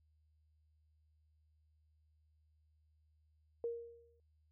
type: tone with exponential decay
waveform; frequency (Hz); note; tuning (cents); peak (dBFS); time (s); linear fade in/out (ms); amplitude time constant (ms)
sine; 468.1; A#4; +7; -34; 3.64-4.2; 1; 120
effects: added 77 Hz sine -70 dBFS peak until 4.51 s